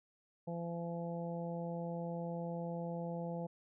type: harmonic tone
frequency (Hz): 170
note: F3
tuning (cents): -46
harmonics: 1 / 2 / 3 / 4 / 5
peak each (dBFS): -40 / -50 / -43 / -48 / -50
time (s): 0.47-3.47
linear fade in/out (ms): 10
effects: none